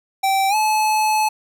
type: tone with pitch glide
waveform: square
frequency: 776 to 861 Hz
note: G5 to A5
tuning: -18 to -38 cents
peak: -16 dBFS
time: 0.23-1.29 s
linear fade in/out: 10 ms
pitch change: +180 cents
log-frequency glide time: 0.49-0.55 s
effects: none